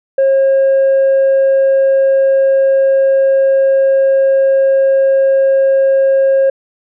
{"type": "tone", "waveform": "sine", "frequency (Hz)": 540, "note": "C#5", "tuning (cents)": -45, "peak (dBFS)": -5, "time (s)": [0.18, 6.5], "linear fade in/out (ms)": 5, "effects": ["tanh soft clip ceiling -6 dBFS"]}